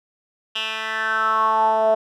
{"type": "tone with band-pass filter sweep", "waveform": "10% pulse", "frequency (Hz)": 220, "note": "A3", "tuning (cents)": 0, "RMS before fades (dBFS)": -20, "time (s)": [0.55, 1.95], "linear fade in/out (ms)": 10, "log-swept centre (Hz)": [2900, 630], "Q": 5.8, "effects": []}